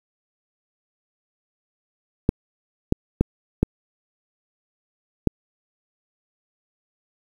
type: clicks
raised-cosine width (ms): 3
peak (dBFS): -3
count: 5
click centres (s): 2.291 / 2.924 / 3.21 / 3.63 / 5.273
effects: 7-bit